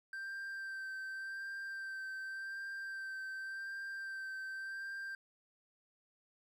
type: tone with vibrato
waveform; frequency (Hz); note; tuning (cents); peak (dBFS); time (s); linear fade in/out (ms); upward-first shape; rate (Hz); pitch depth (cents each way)
triangle; 1568; G6; 0; -39; 0.13-5.15; 2; sine; 0.88; 18
effects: 13-bit